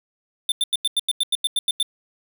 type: tone bursts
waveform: square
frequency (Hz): 3562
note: A7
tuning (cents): +21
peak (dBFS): -18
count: 12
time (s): 0.49-1.828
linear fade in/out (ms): 2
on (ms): 29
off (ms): 90
effects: none